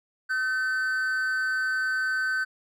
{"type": "tone with amplitude modulation", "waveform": "triangle", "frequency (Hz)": 1527, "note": "G6", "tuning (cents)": -46, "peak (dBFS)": -20, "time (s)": [0.29, 2.45], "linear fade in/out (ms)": 20, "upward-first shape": "sine", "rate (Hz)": 249, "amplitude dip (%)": 50, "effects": []}